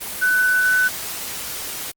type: tone in noise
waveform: sine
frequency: 1500 Hz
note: F#6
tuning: 23 cents sharp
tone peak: -14 dBFS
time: 0.21-0.89 s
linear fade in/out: 20 ms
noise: white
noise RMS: -29 dBFS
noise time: 0-1.92 s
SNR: +12 dB
effects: Opus 24 kbps